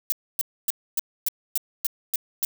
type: noise bursts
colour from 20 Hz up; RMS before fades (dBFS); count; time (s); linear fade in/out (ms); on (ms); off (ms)
violet; -23; 9; 0.1-2.449; 0; 21; 270
effects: none